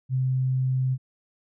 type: tone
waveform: sine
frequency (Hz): 129.9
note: C3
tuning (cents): -12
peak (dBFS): -21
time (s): 0.09-0.98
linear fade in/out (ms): 50
effects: none